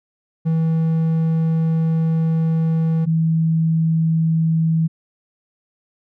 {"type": "tone pair in turn", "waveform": ["triangle", "sine"], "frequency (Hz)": [162, 162], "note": ["E3", "E3"], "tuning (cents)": [-30, -30], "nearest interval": "unison", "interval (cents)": 0, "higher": "neither", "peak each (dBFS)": [-13, -14], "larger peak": "first", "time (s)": [[0.45, 3.06], [3.06, 4.88]], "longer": "first", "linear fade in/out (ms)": 20, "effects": []}